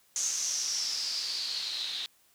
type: noise with low-pass filter sweep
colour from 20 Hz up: blue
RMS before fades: -33 dBFS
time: 0.16-2.06 s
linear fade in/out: 0 ms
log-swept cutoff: 6600 to 3700 Hz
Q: 7.6
effects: white hiss -65 dBFS RMS until 2.34 s